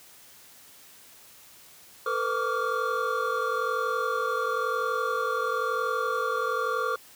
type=tone cluster; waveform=triangle; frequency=451.6 / 503 / 1138 / 1179 / 1398 Hz; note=A4 / B4 / C#6 / D6 / F6; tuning=+45 / +32 / +45 / +6 / +1 cents; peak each=-30 dBFS; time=2.06-6.96 s; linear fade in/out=5 ms; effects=white hiss -52 dBFS RMS until 7.15 s + high-pass 60 Hz 12 dB/octave